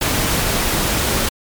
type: noise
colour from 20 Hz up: pink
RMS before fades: -18 dBFS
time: 0.01-1.29 s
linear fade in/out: 5 ms
effects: MP3 96 kbps